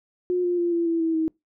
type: tone with pitch steps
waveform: sine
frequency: 359.6 / 352.6 / 345.7 / 339 / 332.4 / 326 / 319.6 Hz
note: F#4 / F4 / F4 / E4 / E4 / E4 / D#4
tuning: -49 / +17 / -18 / +49 / +15 / -19 / +47 cents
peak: -20 dBFS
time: 0.3-1.28 s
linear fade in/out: 0 ms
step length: 140 ms
effects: noise-tail reverb RT60 0.2 s tail -26 dB re dry